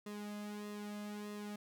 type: tone with flanger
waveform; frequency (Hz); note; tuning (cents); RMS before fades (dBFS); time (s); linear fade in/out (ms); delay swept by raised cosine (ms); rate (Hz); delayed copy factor
sawtooth; 207.7; G#3; 0; -45; 0.06-1.56; 5; 1.3 to 2.17; 1.6; -0.7
effects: none